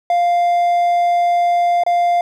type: tone with dropouts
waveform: triangle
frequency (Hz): 698.5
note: F5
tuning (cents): 0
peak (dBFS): -10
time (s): 0.1-2.21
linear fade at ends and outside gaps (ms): 2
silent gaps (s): 1.836-1.864
effects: none